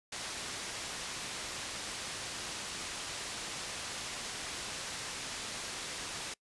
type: low-pass noise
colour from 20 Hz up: white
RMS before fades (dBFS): -41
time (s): 0.12-6.34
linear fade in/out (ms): 5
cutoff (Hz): 6800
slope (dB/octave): 12
effects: noise-tail reverb RT60 0.1 s tail -24 dB re dry + resampled to 24000 Hz